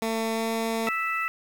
15% pulse tone with pitch glide, 224.3 to 225.7 Hz, A3 to A3, +34 to +44 cents, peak -19 dBFS, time 0.02-0.89 s, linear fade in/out 2 ms, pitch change +10 cents, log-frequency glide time 0.33-0.47 s
harmonic tone, 658 Hz, E5, 3 cents flat, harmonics 2 / 3 / 4, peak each -28 / -30 / -31 dBFS, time 0.87-1.28 s, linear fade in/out 0 ms
effects 8-bit

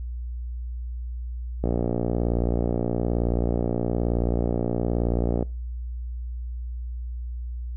click train, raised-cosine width 2 ms, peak -11 dBFS, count 224, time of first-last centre 1.64-5.426 s, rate 58.9 Hz, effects noise-tail reverb RT60 0.3 s tail -24 dB re dry + added 60 Hz sine -29 dBFS peak until 7.76 s

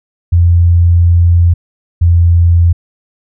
sine tone pair in turn, 86.1 / 85.51 Hz, F2 / F2, -24 / -36 cents, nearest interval unison, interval 12 cents, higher first, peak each -4 dBFS, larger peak neither, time 0.32-1.54 / 2.01-2.73 s, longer first, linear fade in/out 10 ms, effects none

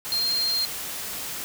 sine tone in noise, 4195 Hz, C8, 4 cents sharp, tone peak -22 dBFS, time 0.12-0.65 s, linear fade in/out 0 ms, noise white, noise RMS -33 dBFS, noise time 0.05-1.44 s, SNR +8 dB, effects none

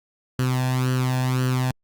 sawtooth tone with flanger, 128.1 Hz, C3, 36 cents flat, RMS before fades -22 dBFS, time 0.39-1.71 s, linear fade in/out 2 ms, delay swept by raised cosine 0.67 to 1.18 ms, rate 1.9 Hz, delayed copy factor +0.7, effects Opus 48 kbps

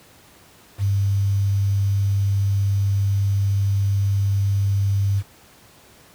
sine tone with quantisation, 99.2 Hz, G2, 21 cents sharp, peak -16 dBFS, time 0.78-5.23 s, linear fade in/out 50 ms, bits 7, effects pink hiss -50 dBFS RMS until 6.14 s + high-pass 60 Hz 12 dB/octave

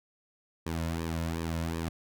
sawtooth tone with flanger, 82.41 Hz, E2, in tune, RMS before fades -33 dBFS, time 0.66-1.89 s, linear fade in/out 5 ms, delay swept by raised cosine 1.4 to 2.6 ms, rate 2.7 Hz, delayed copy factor -0.75, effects none

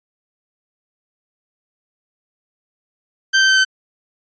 sawtooth tone with pitch steps, 1562 / 1553 / 1544.1 / 1535.2 Hz, G6 / G6 / G6 / G6, -7 / -17 / -27 / -37 cents, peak -7 dBFS, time 3.33-3.65 s, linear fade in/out 20 ms, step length 80 ms, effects resampled to 16000 Hz

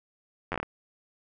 slowing click train, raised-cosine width 0.5 ms, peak -15 dBFS, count 7, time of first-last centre 0.52-0.63 s, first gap 10 ms, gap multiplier 1.24, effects none

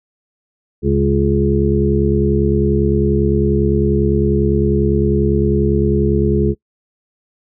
harmonic tone with a mistuned harmonic, 70 Hz, C#2, 18 cents sharp, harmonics 1 / 2 / 3 / 5 / 6, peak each -18 / -18 / -18 / -18 / -18 dBFS, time 0.82-6.55 s, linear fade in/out 50 ms, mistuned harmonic 1, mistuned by +59 cents, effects noise-tail reverb RT60 0.1 s tail -24 dB re dry

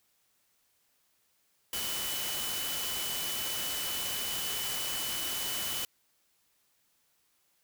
sine tone in noise, 2989 Hz, F#7, 17 cents sharp, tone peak -38 dBFS, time 1.73-5.85 s, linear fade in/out 2 ms, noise white, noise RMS -35 dBFS, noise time 1.73-5.85 s, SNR -6 dB, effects white hiss -72 dBFS RMS until 7.63 s

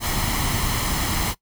pink noise with comb filter, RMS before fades -23 dBFS, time 0-1.35 s, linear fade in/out 50 ms, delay 0.97 ms, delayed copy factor +0.5, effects noise-tail reverb RT60 0.1 s tail -20 dB re dry

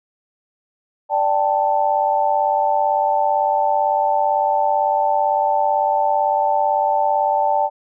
sine chord, D suspended fourth, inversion none, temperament just, 587.3 / 783.1 / 881 Hz, D5 / G5 / A5, 0 / -2 / +2 cents, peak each -21 / -19 / -18 dBFS, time 1.09-7.7 s, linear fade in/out 50 ms, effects none

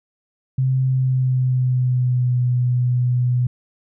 sine tone with pitch glide, 130.81 to 123.97 Hz, C3 to B2, 0 to +7 cents, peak -15 dBFS, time 0.58-3.47 s, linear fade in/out 5 ms, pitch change -93 cents, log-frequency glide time 0.84-2.39 s, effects none

